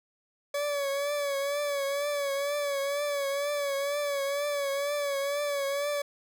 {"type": "tone with vibrato", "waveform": "40% pulse", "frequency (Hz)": 568, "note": "C#5", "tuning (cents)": 42, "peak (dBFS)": -27, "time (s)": [0.54, 6.02], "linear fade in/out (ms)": 5, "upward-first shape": "triangle", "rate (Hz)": 2.1, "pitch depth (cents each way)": 60, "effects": []}